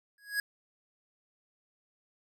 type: tone with exponential growth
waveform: square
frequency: 1661.2 Hz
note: G#6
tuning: in tune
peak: -26 dBFS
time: 0.18-0.4 s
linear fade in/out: 2 ms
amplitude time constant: 47 ms
effects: none